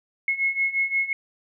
sine beating tone pair, 2172 / 2177.7 Hz, C#7 / C#7, -36 / -31 cents, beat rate 5.7 Hz, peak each -26 / -23 dBFS, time 0.28-1.13 s, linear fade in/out 2 ms, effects none

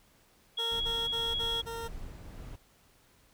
sine tone, 3322 Hz, G#7, in tune, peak -30 dBFS, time 0.57-1.62 s, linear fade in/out 10 ms
20% pulse tone bursts, 460 Hz, A#4, 23 cents flat, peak -32 dBFS, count 5, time 0.58-1.886 s, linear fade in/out 20 ms, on 230 ms, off 39 ms
brown noise with tremolo, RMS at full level -42 dBFS, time 0.71-2.56 s, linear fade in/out 5 ms, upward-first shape sine, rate 1.8 Hz, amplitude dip 25%
effects pink hiss -64 dBFS RMS until 3.33 s

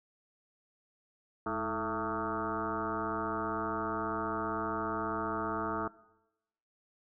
sine tone with frequency modulation, 784 Hz, G5, in tune, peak -31 dBFS, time 1.46-5.88 s, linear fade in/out 5 ms, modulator 115 Hz, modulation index 5.2, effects noise-tail reverb RT60 0.9 s tail -19 dB re dry

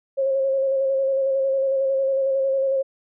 sine tone with vibrato, 539 Hz, C#5, 49 cents flat, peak -18 dBFS, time 0.17-2.83 s, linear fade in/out 20 ms, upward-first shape square, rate 11 Hz, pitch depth 21 cents each way, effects none

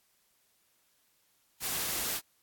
white noise, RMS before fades -33 dBFS, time 1.6-2.21 s, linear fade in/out 50 ms, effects white hiss -71 dBFS RMS until 2.42 s + AAC 64 kbps

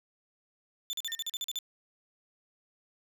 35% pulse tone bursts, 3520 Hz, A7, in tune, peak -30 dBFS, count 10, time 0.9-1.588 s, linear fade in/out 0 ms, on 31 ms, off 42 ms
triangle tone with exponential decay, 1822 Hz, A#6, 40 cents flat, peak -35 dBFS, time 1.08-1.31 s, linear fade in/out 2 ms, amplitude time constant 49 ms
effects none

